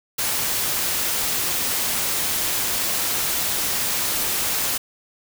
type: noise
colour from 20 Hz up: white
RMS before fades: -23 dBFS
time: 0.18-4.78 s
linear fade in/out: 10 ms
effects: none